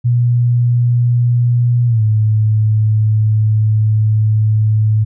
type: tone with pitch glide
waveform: sine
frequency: 120.7 to 108.15 Hz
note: B2 to A2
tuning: -39 to -29 cents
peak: -9 dBFS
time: 0.04-5.05 s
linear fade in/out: 20 ms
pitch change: -190 cents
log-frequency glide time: 1.87-2.02 s
effects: none